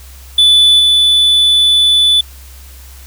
triangle tone with level steps, 3480 Hz, A7, 20 cents flat, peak -3 / -5 dBFS, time 0.38-2.21 s, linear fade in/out 5 ms, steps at 0.79 s, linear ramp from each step 10 ms, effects added 66 Hz sine -33 dBFS peak until 3.06 s + white hiss -40 dBFS RMS until 3.06 s

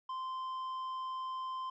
sine tone with tanh clipping, 1039 Hz, C6, 12 cents flat, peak -38 dBFS, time 0.09-1.7 s, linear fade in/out 5 ms, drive 6 dB, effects none

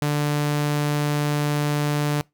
sawtooth tone, 147.3 Hz, D3, 6 cents sharp, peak -16 dBFS, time 0.02-2.21 s, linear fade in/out 0 ms, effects noise-tail reverb RT60 0.2 s tail -24 dB re dry

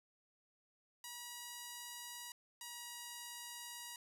5% pulse tone pair in turn, 963 / 957.8 Hz, B5 / A#5, -44 / +47 cents, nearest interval unison, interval 9 cents, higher first, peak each -35 / -35 dBFS, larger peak neither, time 1.04-2.32 / 2.61-3.96 s, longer second, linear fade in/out 2 ms, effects none

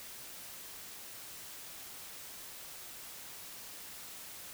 silence, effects white hiss -48 dBFS RMS until 4.53 s

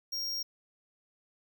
square tone, 5580 Hz, F8, 2 cents flat, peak -33 dBFS, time 0.12-0.43 s, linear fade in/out 10 ms, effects 12-bit

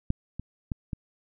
clicks, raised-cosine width 5 ms, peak -12 / -22 / -17 / -19 dBFS, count 4, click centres 0.104 / 0.396 / 0.718 / 0.932 s, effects none

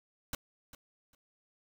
pink noise with echo, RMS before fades -36 dBFS, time 0.33-0.35 s, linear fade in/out 2 ms, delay 400 ms, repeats 2, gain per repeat -15 dB, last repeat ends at 1.15 s, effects none

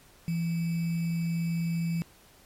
sine tone with sample-and-hold, 167.4 Hz, E3, 27 cents sharp, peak -26 dBFS, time 0.28-2.02 s, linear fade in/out 0 ms, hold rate 2450 Hz, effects pink hiss -57 dBFS RMS until 2.45 s + MP3 64 kbps

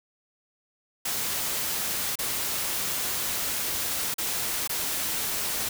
white noise with dropouts, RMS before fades -29 dBFS, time 1.05-5.69 s, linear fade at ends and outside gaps 5 ms, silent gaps 2.156-2.188 / 4.142-4.182 / 4.676-4.694 s, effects none

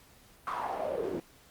pink noise with band-pass filter sweep, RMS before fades -34 dBFS, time 0.47-1.2 s, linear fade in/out 2 ms, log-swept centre 1200 to 320 Hz, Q 5.6, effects pink hiss -59 dBFS RMS until 1.5 s + Opus 48 kbps

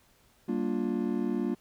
triangle chord, G minor seventh, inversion none, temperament just, 196 / 235.2 / 294 / 352.8 Hz, G3 / Bb3 / D4 / F4, 0 / +16 / +2 / +18 cents, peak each -32 / -29 / -32 / -32 dBFS, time 0.48-1.55 s, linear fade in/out 10 ms, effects pink hiss -64 dBFS RMS until 1.6 s

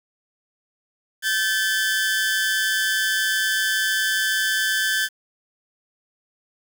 sawtooth tone pair together, 1547.8 / 1735 Hz, G6 / A6, -22 / -25 cents, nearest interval major second, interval 197 cents, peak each -19 dBFS, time 1.22-5.09 s, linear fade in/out 50 ms, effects 7-bit

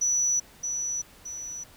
sine tone with echo, 5920 Hz, F#8, in tune, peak -20 dBFS, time 0.01-0.4 s, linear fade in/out 10 ms, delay 620 ms, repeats 2, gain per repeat -7 dB, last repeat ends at 1.64 s, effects tanh soft clip ceiling -19 dBFS + pink hiss -53 dBFS RMS until 1.76 s

